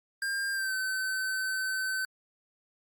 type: tone with pitch glide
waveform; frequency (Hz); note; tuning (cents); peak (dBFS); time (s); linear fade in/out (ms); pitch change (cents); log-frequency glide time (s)
square; 1600 to 1529.5; G6 to G6; +35 to -43; -30; 0.22-2.05; 2; -78; 0.52-0.74
effects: Opus 48 kbps

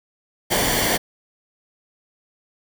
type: noise with comb filter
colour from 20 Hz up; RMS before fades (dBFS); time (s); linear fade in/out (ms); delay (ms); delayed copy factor
pink; -20; 0.5-0.98; 20; 0.77; -0.6
effects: none

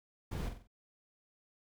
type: noise with echo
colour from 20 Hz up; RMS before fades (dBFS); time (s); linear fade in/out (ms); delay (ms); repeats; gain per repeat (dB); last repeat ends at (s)
brown; -38; 0.31-0.49; 10; 46; 4; -7; 0.674
effects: none

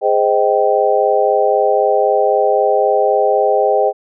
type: chord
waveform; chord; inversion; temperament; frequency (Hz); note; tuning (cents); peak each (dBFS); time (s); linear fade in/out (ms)
sine; Ab major seventh; none; just; 415.3 / 519.1 / 623 / 778.7; Ab4 / C5 / Eb5 / G5; 0 / -14 / +2 / -12; -16; 0.01-3.93; 50
effects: none

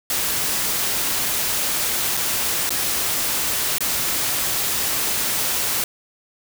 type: noise with dropouts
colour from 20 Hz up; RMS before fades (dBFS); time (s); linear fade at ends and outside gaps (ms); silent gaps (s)
white; -22; 0.1-5.84; 1; 2.169-2.173 / 2.693-2.705 / 3.783-3.806
effects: none

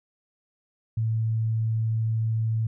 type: tone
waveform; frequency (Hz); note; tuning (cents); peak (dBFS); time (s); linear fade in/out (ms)
sine; 111.7; A2; +27; -22; 0.97-2.67; 5
effects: none

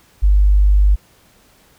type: tone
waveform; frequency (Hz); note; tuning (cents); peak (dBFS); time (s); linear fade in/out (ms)
sine; 50; G1; +35; -8; 0.22-0.96; 20
effects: pink hiss -52 dBFS RMS until 1.78 s

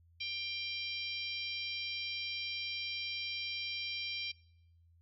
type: harmonic tone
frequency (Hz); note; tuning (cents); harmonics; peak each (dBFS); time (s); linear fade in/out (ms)
790; G5; +13; 3 / 4 / 5 / 6 / 7; -40 / -42 / -44 / -46 / -47; 0.2-4.32; 10
effects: noise-tail reverb RT60 0.8 s tail -24 dB re dry + added 84 Hz sine -62 dBFS peak until 5.01 s

